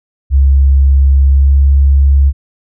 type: tone with pitch glide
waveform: sine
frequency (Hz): 68.3 to 69.13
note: C#2 to C#2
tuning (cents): -25 to -4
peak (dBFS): -4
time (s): 0.3-2.33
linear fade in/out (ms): 50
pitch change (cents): +21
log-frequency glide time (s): 1.3-1.55
effects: none